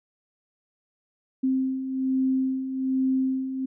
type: beating tone pair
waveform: sine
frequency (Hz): 261.6 / 262.8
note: C4 / C4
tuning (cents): 0 / +8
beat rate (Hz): 1.2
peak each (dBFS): -30 / -23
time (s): 1.43-3.66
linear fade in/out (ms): 10
effects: none